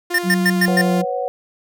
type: tone with vibrato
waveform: sawtooth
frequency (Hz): 349.4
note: F4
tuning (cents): +1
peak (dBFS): -19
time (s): 0.1-1.02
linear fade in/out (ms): 10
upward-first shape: sine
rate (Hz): 12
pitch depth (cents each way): 11
type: tone bursts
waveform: square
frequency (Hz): 1800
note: A6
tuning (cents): +39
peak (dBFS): -14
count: 5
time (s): 0.14-0.815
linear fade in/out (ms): 5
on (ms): 47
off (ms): 110
type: tone with pitch glide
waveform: sine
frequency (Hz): 185.3 to 181.07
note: F#3 to F#3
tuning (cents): +3 to -37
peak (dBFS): -16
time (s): 0.23-1.05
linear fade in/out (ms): 50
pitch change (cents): -40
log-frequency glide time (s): 0.55-0.84
type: chord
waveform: sine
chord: B suspended second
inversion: none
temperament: equal with one note detuned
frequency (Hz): 493.9 / 547.4 / 740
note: B4 / C#5 / F#5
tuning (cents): 0 / -22 / 0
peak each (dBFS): -24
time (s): 0.68-1.28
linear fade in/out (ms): 0
effects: none